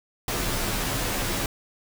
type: noise with comb filter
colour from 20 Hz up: pink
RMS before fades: -27 dBFS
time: 0.28-1.46 s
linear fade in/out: 2 ms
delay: 13 ms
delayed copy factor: -0.8
effects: none